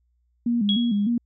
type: tone with vibrato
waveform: sine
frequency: 220 Hz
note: A3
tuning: in tune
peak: -19 dBFS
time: 0.46-1.18 s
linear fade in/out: 5 ms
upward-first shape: square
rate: 3.3 Hz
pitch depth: 130 cents each way
type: tone with exponential decay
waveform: sine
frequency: 3322 Hz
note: G#7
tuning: in tune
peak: -19 dBFS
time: 0.69-1.09 s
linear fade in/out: 1 ms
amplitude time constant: 85 ms
effects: added 60 Hz sine -64 dBFS peak until 1.25 s